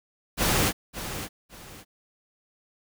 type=noise with echo; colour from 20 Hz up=pink; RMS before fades=-23 dBFS; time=0.37-0.73 s; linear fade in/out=50 ms; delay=560 ms; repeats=2; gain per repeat=-11 dB; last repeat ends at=1.85 s; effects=none